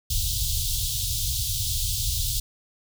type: band-stop noise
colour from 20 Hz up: pink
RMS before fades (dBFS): -26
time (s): 0.1-2.4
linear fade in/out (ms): 5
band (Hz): 120 to 3300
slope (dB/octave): 48
effects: none